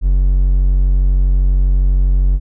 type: tone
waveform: triangle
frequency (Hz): 46.25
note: F#1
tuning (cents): 0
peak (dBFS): -7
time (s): 0.01-2.4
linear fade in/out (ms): 50
effects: none